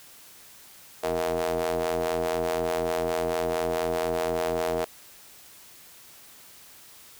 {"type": "ring-modulated tone", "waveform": "sawtooth", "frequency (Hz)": 84.1, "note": "E2", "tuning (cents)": 35, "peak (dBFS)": -18, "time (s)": [1.03, 4.85], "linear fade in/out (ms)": 10, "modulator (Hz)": 549, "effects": ["white hiss -50 dBFS RMS until 7.19 s"]}